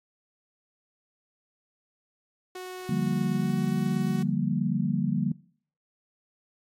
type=tone with pitch glide; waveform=sawtooth; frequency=368.1 to 372.8 Hz; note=F#4 to F#4; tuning=-9 to +13 cents; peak=-32 dBFS; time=2.55-4.23 s; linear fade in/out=5 ms; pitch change=+22 cents; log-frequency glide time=3.32-3.55 s
type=chord; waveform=sine; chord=G minor seventh; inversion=second; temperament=equal; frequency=146.83 / 174.61 / 196 / 233.1 Hz; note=D3 / F3 / G3 / Bb3; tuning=0 / 0 / 0 / 0 cents; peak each=-29 dBFS; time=2.89-5.32 s; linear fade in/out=5 ms
effects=noise-tail reverb RT60 0.5 s tail -20 dB re dry + MP3 64 kbps